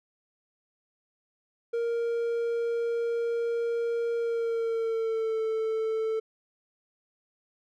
triangle tone with pitch glide, 466.8 to 442.4 Hz, A#4 to A4, +2 to +9 cents, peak -24 dBFS, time 1.73-6.2 s, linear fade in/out 10 ms, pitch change -93 cents, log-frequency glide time 4.17-5.41 s, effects none

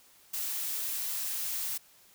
blue noise, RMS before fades -34 dBFS, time 0.33-1.78 s, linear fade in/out 10 ms, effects white hiss -60 dBFS RMS until 2.14 s

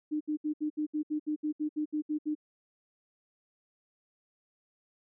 sine tone bursts, 303.2 Hz, D#4, 45 cents flat, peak -28 dBFS, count 14, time 0.11-2.352 s, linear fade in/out 20 ms, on 97 ms, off 68 ms, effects none

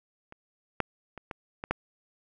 clicks, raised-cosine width 0.5 ms, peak -30 / -10 / -26 / -21 / -20 / -11 dBFS, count 6, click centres 0.324 / 0.803 / 1.177 / 1.312 / 1.639 / 1.71 s, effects none

